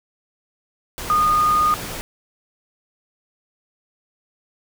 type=tone in noise; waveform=sine; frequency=1227 Hz; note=D#6; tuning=25 cents flat; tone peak=-14 dBFS; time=1.1-1.74 s; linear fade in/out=0 ms; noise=pink; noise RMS=-30 dBFS; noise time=0.98-2.01 s; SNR=+13 dB; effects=none